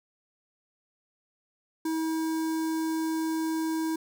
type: tone with notch filter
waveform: square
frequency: 320.9 Hz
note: E4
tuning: 46 cents flat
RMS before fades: -29 dBFS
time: 1.85-3.96 s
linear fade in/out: 5 ms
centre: 2700 Hz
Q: 0.83
effects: none